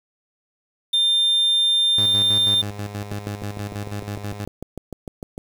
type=tone; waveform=triangle; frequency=3600 Hz; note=A7; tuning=39 cents sharp; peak=-14 dBFS; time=0.93-2.62 s; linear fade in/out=10 ms
type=tone with tremolo; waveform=sawtooth; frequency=102.6 Hz; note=G#2; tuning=21 cents flat; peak=-22 dBFS; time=1.98-4.45 s; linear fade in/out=0 ms; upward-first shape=square; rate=6.2 Hz; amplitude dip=60%
type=click train; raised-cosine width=2 ms; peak=-19 dBFS; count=16; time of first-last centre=3.12-5.379 s; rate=6.64 Hz
effects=7-bit